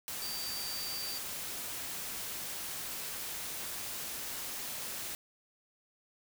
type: tone in noise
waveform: sine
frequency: 4649 Hz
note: D8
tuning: 18 cents flat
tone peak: -39 dBFS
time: 0.22-1.18 s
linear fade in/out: 0 ms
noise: white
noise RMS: -40 dBFS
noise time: 0.08-5.15 s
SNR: -2 dB
effects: none